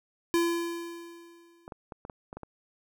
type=tone with exponential decay; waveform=square; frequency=339.7 Hz; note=F4; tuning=48 cents flat; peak=-22 dBFS; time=0.34-1.68 s; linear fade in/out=0 ms; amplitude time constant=290 ms
type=clicks; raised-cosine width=1 ms; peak=-26 dBFS; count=8; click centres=1.679 / 1.722 / 1.922 / 2.051 / 2.098 / 2.329 / 2.37 / 2.433 s
effects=none